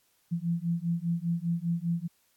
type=beating tone pair; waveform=sine; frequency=167.3 / 172.3 Hz; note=E3 / F3; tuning=+26 / -23 cents; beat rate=5 Hz; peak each=-30 / -30 dBFS; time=0.31-2.08 s; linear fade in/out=20 ms; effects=white hiss -69 dBFS RMS until 2.36 s + AAC 64 kbps